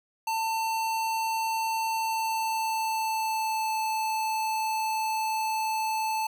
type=tone with pitch glide; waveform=square; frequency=895 to 877.1 Hz; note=A5 to A5; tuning=+29 to -6 cents; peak=-27 dBFS; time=0.27-6.27 s; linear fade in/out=5 ms; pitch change=-35 cents; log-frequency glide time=1.93-3.78 s; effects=none